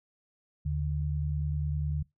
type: tone pair together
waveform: sine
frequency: 77.8 / 147.76 Hz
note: D#2 / D3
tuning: 0 / +11 cents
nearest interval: major seventh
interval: 1111 cents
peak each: -30 / -31 dBFS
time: 0.65-2.03 s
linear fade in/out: 10 ms
effects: noise-tail reverb RT60 0.2 s tail -24 dB re dry